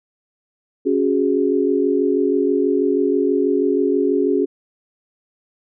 sine chord, C# suspended fourth, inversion none, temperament just, 277.2 / 369.6 / 415.8 Hz, C#4 / F#4 / G#4, 0 / -2 / +2 cents, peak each -19 dBFS, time 0.85-4.46 s, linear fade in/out 20 ms, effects none

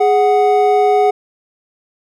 triangle tone pair together, 415.3 / 740 Hz, G#4 / F#5, 0 / 0 cents, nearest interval minor seventh, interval 1000 cents, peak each -10 dBFS, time 0-1.11 s, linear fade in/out 10 ms, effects none

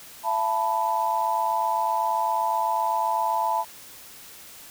sine chord, E suspended fourth, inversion none, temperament equal with one note detuned, 673.9 / 880 / 987.8 Hz, E5 / A5 / B5, +38 / 0 / 0 cents, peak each -29 / -24 / -26 dBFS, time 0.23-3.65 s, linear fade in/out 50 ms, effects white hiss -45 dBFS RMS until 4.7 s

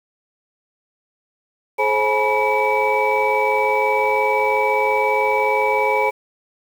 sine tone cluster, 427.2 / 533 / 847 / 970 / 2291 Hz, G#4 / C5 / G#5 / B5 / D7, +49 / +32 / +34 / -31 / -44 cents, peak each -21 dBFS, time 1.78-6.11 s, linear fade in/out 20 ms, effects tanh soft clip ceiling -7 dBFS + 7-bit

